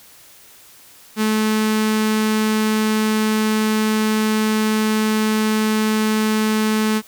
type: tone with notch filter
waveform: sawtooth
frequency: 216.5 Hz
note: A3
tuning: 28 cents flat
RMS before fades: -18 dBFS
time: 1.16-7.02 s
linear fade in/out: 50 ms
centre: 620 Hz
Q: 1.9
effects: white hiss -46 dBFS RMS until 7.07 s